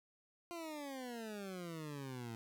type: exponential sweep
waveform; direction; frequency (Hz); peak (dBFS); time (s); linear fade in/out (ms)
20% pulse; down; 349.2 to 112.4; -39; 0.51-2.35; 0
effects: 13-bit